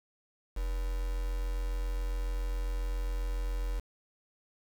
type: tone with quantisation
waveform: sine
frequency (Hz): 43.65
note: F1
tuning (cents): 0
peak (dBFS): -30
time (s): 0.56-3.8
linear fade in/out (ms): 10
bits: 7
effects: none